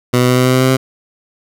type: tone with pitch steps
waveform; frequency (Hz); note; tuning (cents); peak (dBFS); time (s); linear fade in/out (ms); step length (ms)
15% pulse; 123.9 / 124.91 / 125.92 / 126.94 / 127.97 / 129.01 / 130.06 / 131.12; B2 / B2 / B2 / B2 / C3 / C3 / C3 / C3; +6 / +20 / +34 / +48 / -38 / -24 / -10 / +4; -3; 0.13-0.77; 10; 80
effects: none